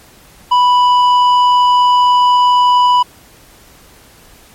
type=tone with tanh clipping; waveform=triangle; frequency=987.8 Hz; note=B5; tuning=in tune; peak=-8 dBFS; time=0.51-3.03 s; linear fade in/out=10 ms; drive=12 dB; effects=pink hiss -43 dBFS RMS until 4.54 s + MP3 64 kbps